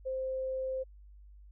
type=tone; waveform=sine; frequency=523 Hz; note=C5; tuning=1 cent flat; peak=-32 dBFS; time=0.05-0.84 s; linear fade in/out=20 ms; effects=added 50 Hz sine -51 dBFS peak until 1.51 s